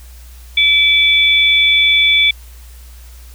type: tone pair together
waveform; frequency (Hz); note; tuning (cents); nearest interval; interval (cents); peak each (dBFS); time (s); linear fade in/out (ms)
sine; 2310 / 3461; D7 / A7; -29 / -29; perfect fifth; 700; -11; 0.57-2.31; 5
effects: added 60 Hz sine -34 dBFS peak until 3.34 s + white hiss -45 dBFS RMS until 3.34 s